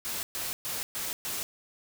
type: noise bursts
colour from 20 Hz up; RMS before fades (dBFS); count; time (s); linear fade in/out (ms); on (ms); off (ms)
white; -34; 5; 0.05-1.43; 0; 180; 120
effects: none